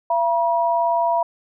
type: tone pair together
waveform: sine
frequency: 678.8 / 960 Hz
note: F5 / B5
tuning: -49 / -49 cents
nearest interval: tritone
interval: 600 cents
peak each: -19 dBFS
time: 0.1-1.23 s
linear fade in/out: 5 ms
effects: none